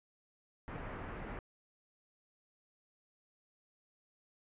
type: low-pass noise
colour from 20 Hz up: pink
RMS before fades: -44 dBFS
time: 0.68-1.39 s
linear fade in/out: 0 ms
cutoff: 2100 Hz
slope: 24 dB/octave
effects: resampled to 8000 Hz